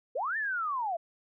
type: linear two-way sweep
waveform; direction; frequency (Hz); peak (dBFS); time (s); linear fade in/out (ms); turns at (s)
sine; up then down; 437.2 to 1817 to 641; -29; 0.15-0.97; 10; 0.37
effects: none